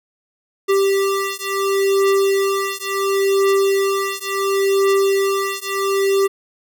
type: beating tone pair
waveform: square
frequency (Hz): 392 / 392.71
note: G4 / G4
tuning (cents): 0 / +3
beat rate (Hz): 0.71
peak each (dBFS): -19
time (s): 0.68-6.28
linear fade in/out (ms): 20
effects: none